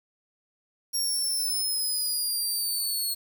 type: linear sweep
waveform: 15% pulse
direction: down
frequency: 5588 to 4312 Hz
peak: -20 dBFS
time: 0.93-3.15 s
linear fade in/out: 20 ms
effects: 9-bit